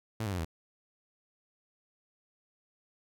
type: tone with pitch steps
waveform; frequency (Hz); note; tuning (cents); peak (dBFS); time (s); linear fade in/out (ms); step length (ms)
sawtooth; 111.2 / 100.22 / 90.32 / 81.4; A2 / G2 / F#2 / E2; +19 / +39 / -41 / -21; -28; 0.2-0.448; 5; 62
effects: none